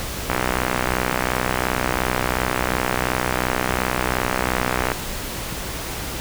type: click train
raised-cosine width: 0.5 ms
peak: -4 dBFS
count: 291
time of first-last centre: 0.3-4.918 s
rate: 62.8 Hz
effects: added 60 Hz sine -37 dBFS peak until 6.2 s + pink hiss -29 dBFS RMS until 6.2 s